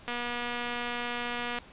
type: click train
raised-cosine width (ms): 0.3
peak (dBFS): -18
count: 364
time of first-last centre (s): 0.08-1.586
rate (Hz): 241
effects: pink hiss -52 dBFS RMS until 1.72 s + resampled to 8000 Hz